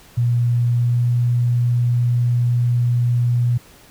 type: tone with pitch glide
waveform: sine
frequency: 120 to 121.04 Hz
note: B2 to B2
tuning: -49 to -34 cents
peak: -14 dBFS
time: 0.17-3.58 s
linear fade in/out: 10 ms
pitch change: +15 cents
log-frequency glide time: 0.7-1.03 s
effects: pink hiss -47 dBFS RMS until 3.9 s